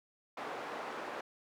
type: band-pass noise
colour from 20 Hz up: white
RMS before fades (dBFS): -42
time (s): 0.37-1.21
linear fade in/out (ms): 5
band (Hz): 350 to 1100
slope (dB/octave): 12
effects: none